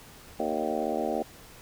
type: harmonic tone with a mistuned harmonic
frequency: 77.3 Hz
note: D#2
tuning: 11 cents flat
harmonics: 3 / 4 / 5 / 6 / 7 / 8 / 9 / 10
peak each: -35 / -35 / -35 / -35 / -35 / -35 / -35 / -35 dBFS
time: 0.39-1.23 s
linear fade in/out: 10 ms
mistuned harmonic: 7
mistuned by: +33 cents
effects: pink hiss -50 dBFS RMS until 1.61 s